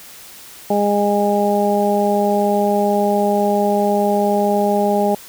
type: harmonic tone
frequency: 204.5 Hz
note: G#3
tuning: 26 cents flat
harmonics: 1 / 2 / 3 / 4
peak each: -19 / -19 / -19 / -19 dBFS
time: 0.7-5.15 s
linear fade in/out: 5 ms
effects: white hiss -39 dBFS RMS until 5.28 s